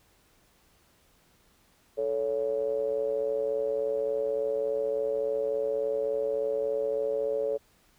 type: ring-modulated tone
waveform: triangle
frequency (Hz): 61.74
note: B1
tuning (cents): 0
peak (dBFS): -21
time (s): 1.97-7.58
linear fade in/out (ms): 20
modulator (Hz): 499
effects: pink hiss -64 dBFS RMS until 7.98 s